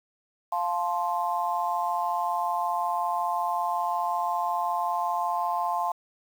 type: chord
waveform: sine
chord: F major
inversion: none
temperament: just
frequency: 698.5 / 873.1 / 1047.7 Hz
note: F5 / A5 / C6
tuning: 0 / -14 / +2 cents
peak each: -29 dBFS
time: 0.52-5.92 s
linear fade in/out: 5 ms
effects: 8-bit